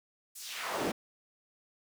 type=noise with high-pass filter sweep; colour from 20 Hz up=brown; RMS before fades=-36 dBFS; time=0.35-0.92 s; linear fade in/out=10 ms; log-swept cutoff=8900 to 220 Hz; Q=1.3; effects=none